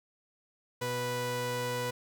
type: tone pair together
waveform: sawtooth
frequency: 123.15 / 492.6 Hz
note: B2 / B4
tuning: -5 / -5 cents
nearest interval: 2 octaves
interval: 2400 cents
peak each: -33 / -28 dBFS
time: 0.81-1.91 s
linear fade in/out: 10 ms
effects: none